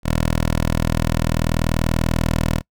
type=tone; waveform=10% pulse; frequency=40.34 Hz; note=E1; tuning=37 cents flat; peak=-9 dBFS; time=0.03-2.62 s; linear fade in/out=50 ms; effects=noise-tail reverb RT60 0.1 s tail -24 dB re dry